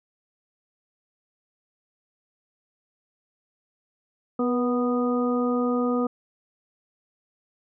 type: harmonic tone with a mistuned harmonic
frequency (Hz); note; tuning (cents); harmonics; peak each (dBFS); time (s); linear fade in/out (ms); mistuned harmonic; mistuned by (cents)
246.9; B3; 0; 1 / 2 / 3 / 4 / 5; -23 / -26 / -35 / -41 / -31; 4.39-6.07; 5; 2; -26
effects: none